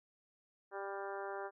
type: harmonic tone with a mistuned harmonic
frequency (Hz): 197.2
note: G3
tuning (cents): +11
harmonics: 2 / 3 / 4 / 5 / 6 / 7 / 8 / 9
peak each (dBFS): -44 / -47 / -46 / -50 / -51 / -51 / -52 / -58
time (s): 0.71-1.51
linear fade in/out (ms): 50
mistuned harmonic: 7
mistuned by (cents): +24
effects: none